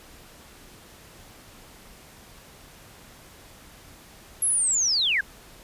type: linear sweep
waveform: sine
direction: down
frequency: 11300 to 1528 Hz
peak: -20 dBFS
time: 4.42-5.21 s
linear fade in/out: 5 ms
effects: pink hiss -49 dBFS RMS until 5.63 s + resampled to 32000 Hz